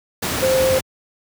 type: tone in noise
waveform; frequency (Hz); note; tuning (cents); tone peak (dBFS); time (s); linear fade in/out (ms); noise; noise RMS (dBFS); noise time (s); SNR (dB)
sine; 523.3; C5; 0; -14; 0.42-0.79; 10; pink; -22; 0.22-0.81; +5
effects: high-pass 80 Hz 12 dB/octave